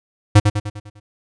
square tone with echo, 104.2 Hz, G#2, 6 cents sharp, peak -6 dBFS, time 0.35-0.4 s, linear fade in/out 10 ms, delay 100 ms, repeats 6, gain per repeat -6 dB, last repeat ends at 1 s, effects resampled to 22050 Hz

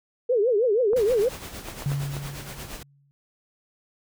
sine tone with vibrato, 454 Hz, A#4, 46 cents flat, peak -18 dBFS, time 0.29-1.29 s, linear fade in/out 10 ms, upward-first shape triangle, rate 6.3 Hz, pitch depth 270 cents each way
clicks, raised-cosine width 1 ms, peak -21 dBFS, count 5, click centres 0.933 / 1.686 / 1.822 / 1.918 / 2.167 s
pink noise with tremolo, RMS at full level -36 dBFS, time 0.96-2.83 s, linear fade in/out 5 ms, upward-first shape sine, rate 8.6 Hz, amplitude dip 55%
sine tone with exponential decay, 140.7 Hz, C#3, 26 cents sharp, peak -21 dBFS, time 1.86-3.11 s, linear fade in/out 0 ms, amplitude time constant 270 ms
effects none

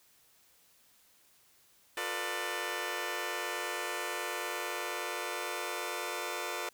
10% pulse chord, B half-diminished seventh, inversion second, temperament just, 355.6 / 444.5 / 493.9 / 592.7 Hz, F4 / A4 / B4 / D5, +31 / +18 / 0 / +16 cents, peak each -32 dBFS, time 1.97-6.69 s, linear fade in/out 2 ms, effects white hiss -65 dBFS RMS until 6.73 s

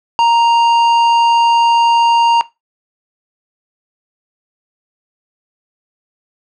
triangle tone with tanh clipping, 932.3 Hz, A#5, in tune, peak -10 dBFS, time 0.19-2.41 s, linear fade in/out 0 ms, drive 18 dB, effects noise-tail reverb RT60 0.2 s tail -17 dB re dry + low-pass 5000 Hz 12 dB/octave

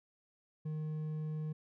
triangle tone with hard clipping, 154.5 Hz, D#3, 12 cents flat, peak -37 dBFS, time 0.65-1.53 s, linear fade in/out 10 ms, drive 7 dB, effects none

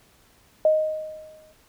sine tone with exponential decay, 622.3 Hz, D#5, in tune, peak -13 dBFS, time 0.65-1.53 s, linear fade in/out 2 ms, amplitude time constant 190 ms, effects pink hiss -58 dBFS RMS until 1.68 s

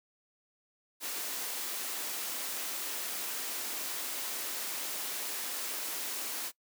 white high-pass noise, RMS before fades -37 dBFS, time 1-6.52 s, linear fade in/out 50 ms, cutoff 240 Hz, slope 24 dB/octave, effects noise-tail reverb RT60 0.1 s tail -22 dB re dry

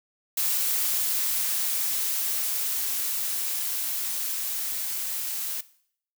blue noise with level ramp, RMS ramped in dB -25 to -31 dBFS, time 0.37-5.61 s, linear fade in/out 5 ms, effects noise-tail reverb RT60 0.6 s tail -18 dB re dry

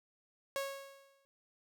sawtooth tone with exponential decay, 550 Hz, C#5, 14 cents flat, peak -29 dBFS, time 0.56-1.25 s, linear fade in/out 0 ms, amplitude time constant 150 ms, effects none

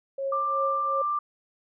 sine tone with tremolo, 545 Hz, C#5, 29 cents flat, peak -25 dBFS, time 0.18-1.02 s, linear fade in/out 5 ms, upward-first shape triangle, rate 2.7 Hz, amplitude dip 90%
sine tone, 1183 Hz, D6, 12 cents sharp, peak -24 dBFS, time 0.32-1.19 s, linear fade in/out 5 ms
effects none

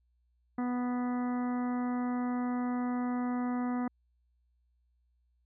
harmonic tone, 246.7 Hz, B3, 2 cents flat, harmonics 1 / 2 / 3 / 4 / 5 / 6 / 7 / 8, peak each -30 / -45 / -41 / -45 / -45 / -53 / -54 / -52 dBFS, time 0.58-3.88 s, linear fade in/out 5 ms, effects added 60 Hz sine -69 dBFS peak until 5.45 s

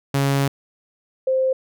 sawtooth / sine tone pair in turn, 138.59 / 523.2 Hz, C#3 / C5, 0 / 0 cents, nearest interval octave + major seventh, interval 2300 cents, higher second, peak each -13 / -16 dBFS, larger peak first, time 0.14-0.48 / 1.27-1.53 s, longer first, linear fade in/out 5 ms, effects none

